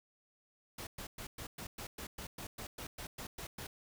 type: noise bursts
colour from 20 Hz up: pink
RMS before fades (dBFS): -45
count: 15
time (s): 0.78-3.67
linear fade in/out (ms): 5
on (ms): 90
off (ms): 110
effects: none